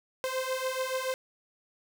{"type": "beating tone pair", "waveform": "sawtooth", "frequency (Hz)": [516, 523], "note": ["C5", "C5"], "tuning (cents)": [-24, -1], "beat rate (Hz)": 7, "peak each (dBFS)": -29, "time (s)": [0.24, 1.14], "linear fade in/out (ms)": 0, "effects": []}